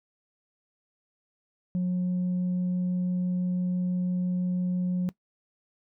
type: tone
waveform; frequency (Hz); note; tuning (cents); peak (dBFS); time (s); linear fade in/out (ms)
sine; 180.6; F#3; -42; -22; 1.75-5.09; 0
effects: noise-tail reverb RT60 0.1 s tail -21 dB re dry + tanh soft clip ceiling -23 dBFS